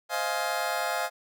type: chord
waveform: 25% pulse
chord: F minor seventh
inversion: second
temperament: just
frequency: 523.8 / 628.6 / 698.5 / 838.1 Hz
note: C5 / Eb5 / F5 / Ab5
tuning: +2 / +18 / 0 / +16 cents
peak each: -32 / -30 / -27 / -29 dBFS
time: 0.09-1.1 s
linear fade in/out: 50 ms
effects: none